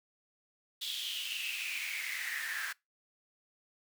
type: noise with high-pass filter sweep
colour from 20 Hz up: pink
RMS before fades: -38 dBFS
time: 0.81-2.73 s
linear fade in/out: 10 ms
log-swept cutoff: 3500 to 1600 Hz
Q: 7.7
effects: noise-tail reverb RT60 0.2 s tail -23 dB re dry